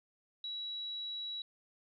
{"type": "tone", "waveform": "sine", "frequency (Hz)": 3900, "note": "B7", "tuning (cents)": -23, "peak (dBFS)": -38, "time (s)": [0.44, 1.42], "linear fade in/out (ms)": 2, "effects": []}